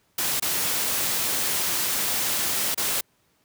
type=noise with dropouts; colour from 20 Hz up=white; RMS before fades=-25 dBFS; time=0.18-3.01 s; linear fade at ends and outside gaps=5 ms; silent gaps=0.399-0.422 / 2.746-2.776 s; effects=pink hiss -66 dBFS RMS until 3.44 s + high-pass 80 Hz 12 dB/octave